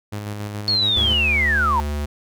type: tone with tremolo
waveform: sawtooth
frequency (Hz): 103.83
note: G#2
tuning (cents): 0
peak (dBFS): -22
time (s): 0.12-1.14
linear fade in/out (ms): 10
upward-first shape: square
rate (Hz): 7.1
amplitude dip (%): 30
type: linear sweep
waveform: sine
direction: down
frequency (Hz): 4400 to 880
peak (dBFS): -16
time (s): 0.68-1.8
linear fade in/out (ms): 0
type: tone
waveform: square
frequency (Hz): 73.42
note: D2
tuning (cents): 0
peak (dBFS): -23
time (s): 0.96-2.06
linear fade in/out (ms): 10
effects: none